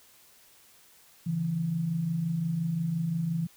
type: tone pair together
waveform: sine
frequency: 141 / 166.76 Hz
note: C#3 / E3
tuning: +30 / +20 cents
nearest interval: minor third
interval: 290 cents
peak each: -35 / -27 dBFS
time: 1.26-3.47 s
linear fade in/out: 10 ms
effects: white hiss -58 dBFS RMS until 3.56 s